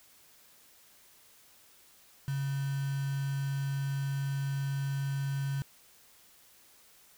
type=tone with quantisation; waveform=sine; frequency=138.2 Hz; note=C#3; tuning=5 cents flat; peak=-30 dBFS; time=2.28-5.62 s; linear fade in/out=0 ms; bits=7; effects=white hiss -60 dBFS RMS until 7.17 s